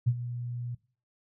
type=tone with ADSR envelope; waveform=sine; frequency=121.1 Hz; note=B2; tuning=34 cents flat; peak=-19 dBFS; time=0.06-0.75 s; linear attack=18 ms; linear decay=53 ms; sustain=-14 dB; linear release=7 ms; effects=noise-tail reverb RT60 0.4 s tail -20 dB re dry